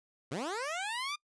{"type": "linear sweep", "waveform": "15% pulse", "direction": "up", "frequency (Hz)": [115.1, 1218], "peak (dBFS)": -28, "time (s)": [0.31, 1.16], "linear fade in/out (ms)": 10, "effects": ["noise-tail reverb RT60 0.1 s tail -25 dB re dry", "resampled to 22050 Hz"]}